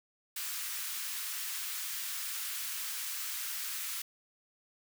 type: high-pass noise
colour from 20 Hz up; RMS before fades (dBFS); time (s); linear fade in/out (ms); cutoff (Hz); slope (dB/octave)
white; -38; 0.36-4.02; 5; 1200; 24
effects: none